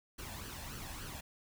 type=noise with flanger; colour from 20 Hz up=pink; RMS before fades=-45 dBFS; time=0.18-1.21 s; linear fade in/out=10 ms; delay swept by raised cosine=0.66 to 1.19 ms; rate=3.5 Hz; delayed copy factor=+0.6; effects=none